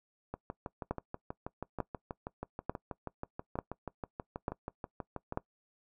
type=two click trains; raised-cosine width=1 ms; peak=-18 / -24 dBFS; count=6 / 32; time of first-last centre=0.91-5.374 / 0.34-5.324 s; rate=1.12 / 6.22 Hz; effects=noise-tail reverb RT60 0.1 s tail -21 dB re dry